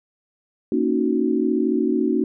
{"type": "chord", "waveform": "sine", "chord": "D# minor seventh", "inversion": "second", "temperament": "equal", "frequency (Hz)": [233.1, 277.2, 311.1, 370], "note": ["A#3", "C#4", "D#4", "F#4"], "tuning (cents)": [0, 0, 0, 0], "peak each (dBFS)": -23, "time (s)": [0.72, 2.24], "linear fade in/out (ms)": 2, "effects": []}